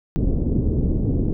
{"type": "low-pass noise", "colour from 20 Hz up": "pink", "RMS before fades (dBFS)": -20, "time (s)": [0.16, 1.33], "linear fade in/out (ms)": 0, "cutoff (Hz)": 370, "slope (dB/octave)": 24, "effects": []}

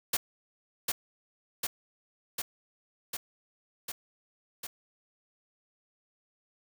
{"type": "noise with echo", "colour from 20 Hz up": "white", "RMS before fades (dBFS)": -28, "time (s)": [0.13, 0.17], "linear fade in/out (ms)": 5, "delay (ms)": 750, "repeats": 6, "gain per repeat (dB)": -2, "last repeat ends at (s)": 4.67, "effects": []}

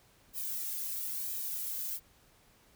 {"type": "noise with flanger", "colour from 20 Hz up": "violet", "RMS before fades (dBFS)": -37, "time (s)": [0.33, 2], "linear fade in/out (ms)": 50, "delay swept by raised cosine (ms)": [1.4, 2.16], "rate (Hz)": 1, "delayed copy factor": -1, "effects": ["pink hiss -64 dBFS RMS until 2.75 s"]}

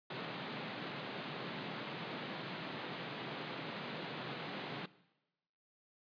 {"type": "band-pass noise", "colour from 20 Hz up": "pink", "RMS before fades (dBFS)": -44, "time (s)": [0.1, 4.86], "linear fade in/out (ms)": 5, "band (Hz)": [130, 4200], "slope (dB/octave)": 48, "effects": ["noise-tail reverb RT60 1.0 s tail -19 dB re dry", "resampled to 11025 Hz"]}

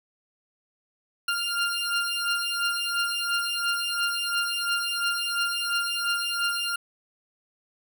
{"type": "beating tone pair", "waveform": "20% pulse", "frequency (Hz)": [1396.9, 1399.8], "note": ["F6", "F6"], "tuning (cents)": [0, 4], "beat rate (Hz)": 2.9, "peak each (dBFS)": -23, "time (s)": [1.28, 6.76], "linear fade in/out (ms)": 5, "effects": []}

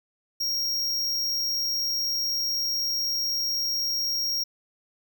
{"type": "tone", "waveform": "square", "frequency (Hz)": 5588, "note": "F8", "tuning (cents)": 0, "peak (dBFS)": -25, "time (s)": [0.4, 4.44], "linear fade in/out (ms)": 10, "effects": []}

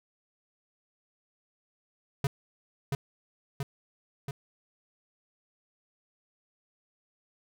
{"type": "tone with echo", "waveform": "square", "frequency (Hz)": 138.59, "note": "C#3", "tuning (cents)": 0, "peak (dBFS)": -25, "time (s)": [2.24, 2.27], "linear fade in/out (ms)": 2, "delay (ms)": 680, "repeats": 3, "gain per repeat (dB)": -3, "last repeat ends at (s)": 4.31, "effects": []}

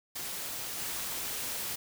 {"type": "noise with level steps", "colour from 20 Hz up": "white", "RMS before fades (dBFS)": [-38, -36], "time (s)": [0.15, 1.76], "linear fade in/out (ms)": 10, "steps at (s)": 0.77, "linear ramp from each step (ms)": 20, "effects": []}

